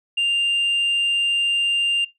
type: tone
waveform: sine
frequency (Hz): 2794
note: F7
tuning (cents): 0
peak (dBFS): -15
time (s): 0.17-2.05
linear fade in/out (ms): 10
effects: noise-tail reverb RT60 0.2 s tail -21 dB re dry + tanh soft clip ceiling -16 dBFS